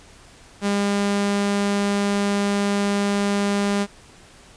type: tone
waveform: sawtooth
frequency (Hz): 201.8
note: G#3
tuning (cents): -49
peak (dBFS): -15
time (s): 0.61-3.87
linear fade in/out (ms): 50
effects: pink hiss -48 dBFS RMS until 4.56 s + resampled to 22050 Hz